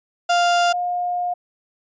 35% pulse / sine tone pair in turn, 698.5 / 711.9 Hz, F5 / F5, 0 / +33 cents, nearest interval unison, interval 33 cents, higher second, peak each -13 / -20 dBFS, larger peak first, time 0.29-0.73 / 0.73-1.34 s, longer second, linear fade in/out 10 ms, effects resampled to 16000 Hz

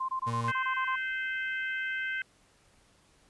sine tone bursts, 1046.5 Hz, C6, in tune, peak -29 dBFS, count 9, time 0-0.959 s, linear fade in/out 10 ms, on 87 ms, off 22 ms
35% pulse tone, 116.54 Hz, A#2, in tune, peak -30 dBFS, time 0.26-0.52 s, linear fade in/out 20 ms
harmonic tone, 518 Hz, C5, 17 cents flat, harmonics 3 / 4 / 5 / 6, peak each -32 / -37 / -42 / -46 dBFS, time 0.48-2.22 s, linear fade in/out 2 ms
effects pink hiss -64 dBFS RMS until 3.29 s + resampled to 24000 Hz

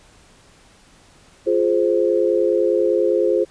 sine chord, F minor, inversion none, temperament just, 349.2 / 419.1 / 523.8 Hz, F4 / Ab4 / C5, 0 / +16 / +2 cents, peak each -19 dBFS, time 1.46-3.45 s, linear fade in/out 20 ms, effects pink hiss -51 dBFS RMS until 3.5 s + resampled to 22050 Hz

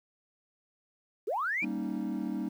sine linear sweep, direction up, 350 to 2489 Hz, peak -28 dBFS, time 1.27-1.65 s, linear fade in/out 10 ms
triangle chord, Eb dominant seventh, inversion first, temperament equal, 196 / 233.1 / 277.2 / 311.1 Hz, G3 / Bb3 / Db4 / Eb4, 0 / 0 / 0 / 0 cents, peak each -34 / -34 / -36 / -34 dBFS, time 1.62-2.49 s, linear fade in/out 10 ms
effects tanh soft clip ceiling -22 dBFS + 10-bit

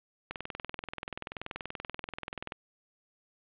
click train, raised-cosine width 0.3 ms, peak -20 dBFS, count 47, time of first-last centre 0.31-2.522 s, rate 20.8 Hz, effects resampled to 8000 Hz + 8-bit

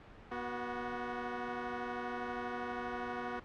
10% pulse tone pair together, 242.5 / 370 Hz, B3 / F#4, -31 / 0 cents, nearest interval perfect fifth, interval 731 cents, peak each -31 / -32 dBFS, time 0.31-3.4 s, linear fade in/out 10 ms, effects pink hiss -54 dBFS RMS until 3.44 s + low-pass 2000 Hz 12 dB/octave

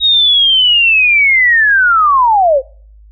sine linear sweep, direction down, 3800 to 499.2 Hz, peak -6 dBFS, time 0-2.62 s, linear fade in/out 50 ms, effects noise-tail reverb RT60 0.5 s tail -25 dB re dry + added 52 Hz sine -37 dBFS peak until 3.11 s

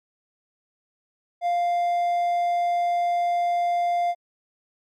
triangle tone, 698.5 Hz, F5, in tune, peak -18 dBFS, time 1.41-4.15 s, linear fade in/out 50 ms, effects MP3 96 kbps

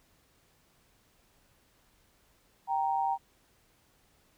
sine tone pair together, 782.6 / 932.3 Hz, G5 / A#5, -3 / 0 cents, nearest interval minor third, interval 303 cents, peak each -29 / -30 dBFS, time 2.67-3.18 s, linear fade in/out 50 ms, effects pink hiss -67 dBFS RMS until 4.37 s

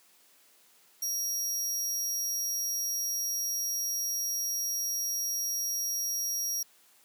sawtooth tone, 5660 Hz, F8, 22 cents sharp, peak -27 dBFS, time 1.02-6.63 s, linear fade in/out 5 ms, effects white hiss -62 dBFS RMS until 7.04 s + high-pass 200 Hz 12 dB/octave

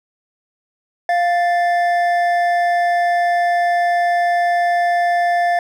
triangle tone pair together, 698.5 / 1760.1 Hz, F5 / A6, 0 / 0 cents, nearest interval octave + major third, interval 1600 cents, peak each -12 / -21 dBFS, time 1.09-5.59 s, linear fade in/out 2 ms, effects none

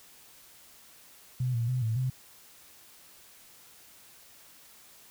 sine tone with pitch steps, 126.4 / 116.7 / 126.9 / 112 / 128.9 Hz, B2 / A#2 / B2 / A2 / C3, +41 / +2 / +47 / +31 / -26 cents, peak -26 dBFS, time 1.4-2.1 s, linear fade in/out 5 ms, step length 140 ms, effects white hiss -55 dBFS RMS until 5.1 s

